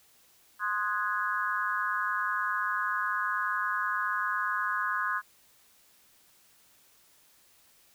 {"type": "chord", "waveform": "sine", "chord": "Ab dominant seventh", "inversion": "first", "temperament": "equal with one note detuned", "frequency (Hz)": [1046.5, 1244.5, 1471.5, 1661.2], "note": ["C6", "Eb6", "Gb6", "Ab6"], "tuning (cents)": [0, 0, -10, 0], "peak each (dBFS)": -33, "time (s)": [0.59, 5.22], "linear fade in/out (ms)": 50, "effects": ["white hiss -62 dBFS RMS until 7.94 s"]}